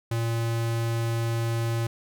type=tone; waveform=square; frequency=115.4 Hz; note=A#2; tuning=17 cents flat; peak=-25 dBFS; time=0.11-1.87 s; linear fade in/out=5 ms; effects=none